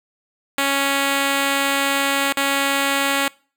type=tone with dropouts; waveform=5% pulse; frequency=277.2 Hz; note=C#4; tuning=in tune; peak=-6 dBFS; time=0.58-3.28 s; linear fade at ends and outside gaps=2 ms; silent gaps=2.325-2.371 s; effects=noise-tail reverb RT60 0.4 s tail -24 dB re dry